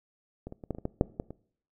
clicks, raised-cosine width 2 ms, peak -25 / -28 / -29 / -18 / -27 / -27 / -17 / -8 / -18 / -27 dBFS, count 10, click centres 0.47 / 0.524 / 0.638 / 0.707 / 0.749 / 0.785 / 0.854 / 1.011 / 1.199 / 1.306 s, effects noise-tail reverb RT60 0.6 s tail -21 dB re dry

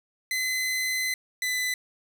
sawtooth tone pair in turn, 2035 / 2005 Hz, C7 / B6, -49 / +26 cents, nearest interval unison, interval 25 cents, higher first, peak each -22 dBFS, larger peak neither, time 0.31-1.14 / 1.42-1.74 s, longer first, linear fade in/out 2 ms, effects none

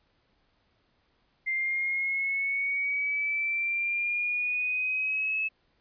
sine exponential sweep, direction up, 2093 to 2600 Hz, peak -26 dBFS, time 1.46-5.49 s, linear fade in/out 20 ms, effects pink hiss -70 dBFS RMS until 5.8 s + resampled to 11025 Hz

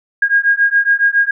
sine beating tone pair, 1626 / 1633.2 Hz, G#6 / G#6, -37 / -29 cents, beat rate 7.2 Hz, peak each -13 / -13 dBFS, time 0.22-1.31 s, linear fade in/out 5 ms, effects none

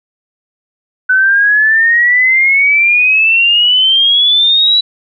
sine exponential sweep, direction up, 1500 to 3951 Hz, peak -6 dBFS, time 1.09-4.81 s, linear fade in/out 10 ms, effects none

